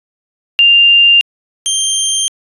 sine / 15% pulse tone pair in turn, 2794 / 3166 Hz, F7 / G7, 0 / +17 cents, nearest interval major second, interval 217 cents, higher second, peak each -4 dBFS, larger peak neither, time 0.59-1.21 / 1.66-2.28 s, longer neither, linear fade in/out 0 ms, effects resampled to 24000 Hz

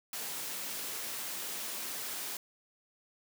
white high-pass noise, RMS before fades -39 dBFS, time 0.13-2.37 s, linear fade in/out 2 ms, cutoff 170 Hz, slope 12 dB/octave, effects none

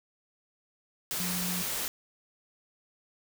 sine tone in noise, 179.6 Hz, F3, 49 cents sharp, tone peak -34 dBFS, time 1.2-1.62 s, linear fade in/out 0 ms, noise white, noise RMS -33 dBFS, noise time 1.11-1.88 s, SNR -4 dB, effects none

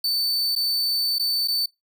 45% pulse tone with dropouts, 4532 Hz, C#8, 37 cents sharp, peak -20 dBFS, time 0.04-1.66 s, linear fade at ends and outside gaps 5 ms, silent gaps 0.553-0.561 / 1.185-1.195 / 1.476-1.482 s, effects noise-tail reverb RT60 0.2 s tail -26 dB re dry

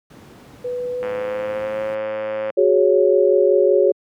brown noise, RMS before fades -36 dBFS, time 0.1-1.95 s, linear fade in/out 5 ms
sine tone with pitch glide, 493.9 to 538.6 Hz, B4 to C#5, 0 to -50 cents, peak -22 dBFS, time 0.64-2.51 s, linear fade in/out 10 ms, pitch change +150 cents, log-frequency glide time 0.91-1.82 s
click train, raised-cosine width 0.5 ms, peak -16 dBFS, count 160, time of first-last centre 1.03-2.502 s, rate 108 Hz
sine chord, F# suspended second, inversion none, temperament equal, 370 / 415.3 / 554.4 Hz, F#4 / G#4 / C#5, 0 / 0 / 0 cents, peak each -16 / -16 / -16 dBFS, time 2.57-3.92 s, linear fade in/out 10 ms
effects high-pass 150 Hz 12 dB/octave

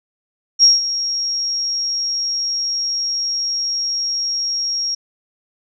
sine tone with ADSR envelope, 5588 Hz, F8, in tune, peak -5 dBFS, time 0.59-4.95 s, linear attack 43 ms, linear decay 170 ms, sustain -13 dB, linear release 8 ms, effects none

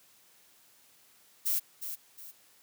violet noise with echo, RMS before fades -29 dBFS, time 1.45-1.6 s, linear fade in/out 20 ms, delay 360 ms, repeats 2, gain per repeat -9 dB, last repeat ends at 2.32 s, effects white hiss -62 dBFS RMS until 2.62 s + high-pass 100 Hz 12 dB/octave

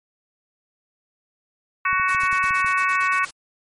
harmonic tone, 372.6 Hz, F#4, 12 cents sharp, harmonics 3 / 4 / 5 / 6 / 7, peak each -21 / -24 / -26 / -26 / -27 dBFS, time 1.85-3.25 s, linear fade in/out 5 ms
clicks, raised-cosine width 5 ms, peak -27 dBFS, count 8, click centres 1.93 / 1.998 / 2.148 / 2.235 / 2.329 / 2.441 / 2.508 / 2.646 s
white noise bursts, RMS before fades -37 dBFS, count 11, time 2.08-3.31 s, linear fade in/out 10 ms, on 80 ms, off 35 ms
effects MP3 48 kbps

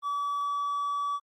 triangle tone, 1146 Hz, D6, 43 cents flat, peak -25 dBFS, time 0.02-1.2 s, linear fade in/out 50 ms, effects tanh soft clip ceiling -21 dBFS + Opus 24 kbps

